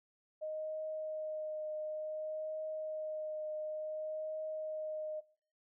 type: tone with vibrato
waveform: sine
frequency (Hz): 620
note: D#5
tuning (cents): -6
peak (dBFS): -37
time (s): 0.41-5.21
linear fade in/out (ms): 20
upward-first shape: triangle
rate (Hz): 0.56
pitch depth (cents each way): 15
effects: noise-tail reverb RT60 0.5 s tail -21 dB re dry